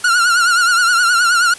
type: tone with vibrato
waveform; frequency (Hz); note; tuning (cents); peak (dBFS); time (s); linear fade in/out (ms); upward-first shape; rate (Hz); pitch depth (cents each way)
45% pulse; 1414; F6; +21; -10; 0.04-1.54; 5; triangle; 9.5; 91
effects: white hiss -35 dBFS RMS until 1.58 s + resampled to 24000 Hz